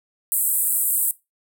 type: band-pass noise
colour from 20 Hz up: white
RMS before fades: -21 dBFS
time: 0.32-1.11 s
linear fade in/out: 0 ms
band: 7900 to 16000 Hz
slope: 96 dB/octave
effects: noise-tail reverb RT60 0.2 s tail -18 dB re dry